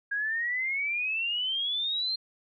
sine exponential sweep, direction up, 1623 to 4209 Hz, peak -27 dBFS, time 0.11-2.16 s, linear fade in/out 10 ms, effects none

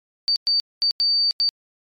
sine tone bursts at uneven times, 4605 Hz, D8, 35 cents flat, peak -16 dBFS, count 5, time 0.28-0.36 / 0.47-0.6 / 0.82-0.91 / 1-1.31 / 1.4-1.49 s, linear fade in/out 0 ms, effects MP3 96 kbps

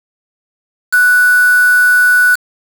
sine tone with quantisation, 1480 Hz, F#6, in tune, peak -6 dBFS, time 0.92-2.36 s, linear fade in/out 20 ms, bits 3, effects none

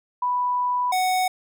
sine / square tone pair in turn, 987.8 / 741.5 Hz, B5 / F#5, 0 / +4 cents, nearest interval perfect fourth, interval 496 cents, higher first, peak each -20 dBFS, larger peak neither, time 0.22-0.92 / 0.92-1.28 s, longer first, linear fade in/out 5 ms, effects none

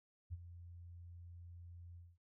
sine tone with ADSR envelope, 86.6 Hz, F2, 14 cents flat, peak -39 dBFS, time 0.3-2.18 s, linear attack 31 ms, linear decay 33 ms, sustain -12 dB, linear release 220 ms, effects none

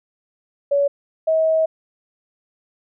sine tone pair in turn, 566 / 639.6 Hz, C#5 / D#5, +36 / +48 cents, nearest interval major second, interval 212 cents, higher second, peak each -14 dBFS, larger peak neither, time 0.71-0.88 / 1.27-1.66 s, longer second, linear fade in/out 10 ms, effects none

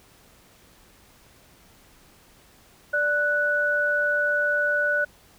sine tone pair together, 587.3 / 1480 Hz, D5 / F#6, 0 / 0 cents, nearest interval octave + major third, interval 1600 cents, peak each -26 / -21 dBFS, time 2.93-5.05 s, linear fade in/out 10 ms, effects pink hiss -55 dBFS RMS until 5.38 s

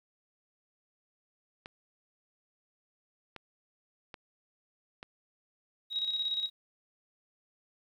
clicks, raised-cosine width 0.3 ms, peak -27 dBFS, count 4, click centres 1.659 / 3.363 / 4.142 / 5.029 s
sine tone with tremolo, 3808 Hz, A#7, 36 cents sharp, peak -28 dBFS, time 5.9-6.5 s, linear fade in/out 50 ms, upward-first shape square, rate 17 Hz, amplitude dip 50%
effects 11-bit

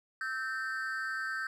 triangle tone with amplitude modulation, 1558 Hz, G6, 11 cents flat, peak -27 dBFS, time 0.21-1.47 s, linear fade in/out 2 ms, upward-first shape sine, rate 251 Hz, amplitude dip 100%, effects none

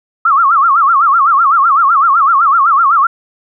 sine tone with vibrato, 1224 Hz, D#6, 29 cents flat, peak -6 dBFS, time 0.25-3.07 s, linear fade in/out 5 ms, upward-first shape sine, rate 7.9 Hz, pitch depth 220 cents each way, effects none

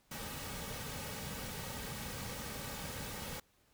pink noise with comb filter, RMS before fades -43 dBFS, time 0.11-3.4 s, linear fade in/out 5 ms, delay 2.9 ms, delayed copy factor -0.55, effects pink hiss -71 dBFS RMS until 3.73 s

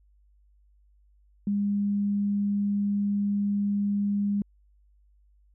sine tone, 202.8 Hz, G#3, 41 cents flat, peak -23 dBFS, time 1.47-4.42 s, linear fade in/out 2 ms, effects added 50 Hz sine -58 dBFS peak until 5.54 s

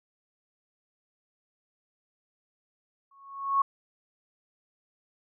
sine tone with exponential growth, 1102 Hz, C#6, 11 cents flat, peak -18 dBFS, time 3.11-3.62 s, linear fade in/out 5 ms, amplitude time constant 110 ms, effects none

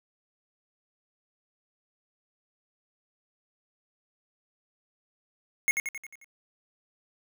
square tone with echo, 2166 Hz, C#7, 41 cents flat, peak -21 dBFS, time 5.68-5.71 s, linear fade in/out 0 ms, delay 89 ms, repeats 6, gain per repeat -5 dB, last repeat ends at 6.244 s, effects none

